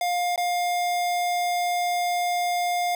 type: tone with dropouts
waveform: square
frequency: 707 Hz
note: F5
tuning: 21 cents sharp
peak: -23 dBFS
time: 0.01-2.95 s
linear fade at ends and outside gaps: 2 ms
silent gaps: 0.36-0.377 s
effects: none